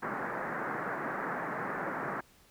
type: band-pass noise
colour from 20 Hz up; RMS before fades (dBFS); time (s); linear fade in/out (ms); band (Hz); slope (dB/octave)
white; -36; 0.02-2.21; 10; 130 to 1800; 48
effects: pink hiss -62 dBFS RMS until 2.5 s